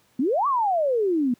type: exponential two-way sweep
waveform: sine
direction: up then down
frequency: 233.1 to 1174.7 to 233.1 Hz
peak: -19 dBFS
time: 0.19-1.34 s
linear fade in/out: 5 ms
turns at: 0.47 s
effects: pink hiss -62 dBFS RMS until 1.39 s + high-pass 100 Hz 12 dB/octave